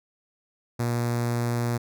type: tone with notch filter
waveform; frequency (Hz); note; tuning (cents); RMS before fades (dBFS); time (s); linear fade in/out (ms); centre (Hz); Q
sawtooth; 119.2; A#2; +39; -26; 0.79-1.78; 10; 3000; 1.4
effects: none